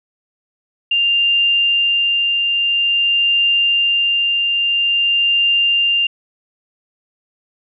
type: tone with tremolo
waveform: sine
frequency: 2794 Hz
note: F7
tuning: in tune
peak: -11 dBFS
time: 0.91-6.07 s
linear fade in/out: 5 ms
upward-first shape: triangle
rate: 0.49 Hz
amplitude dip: 30%
effects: none